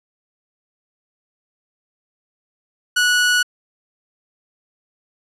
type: tone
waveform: sawtooth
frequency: 1469 Hz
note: F#6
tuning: 13 cents flat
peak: -10 dBFS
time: 2.96-3.43 s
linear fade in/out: 10 ms
effects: low-pass 10000 Hz 12 dB/octave